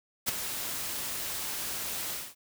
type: noise with ADSR envelope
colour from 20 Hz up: white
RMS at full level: -26 dBFS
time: 0.26-2.35 s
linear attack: 25 ms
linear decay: 18 ms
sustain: -9 dB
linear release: 220 ms
effects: none